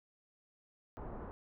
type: low-pass noise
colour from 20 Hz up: pink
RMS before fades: -45 dBFS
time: 0.97-1.31 s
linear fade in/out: 0 ms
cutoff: 1200 Hz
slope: 24 dB/octave
effects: none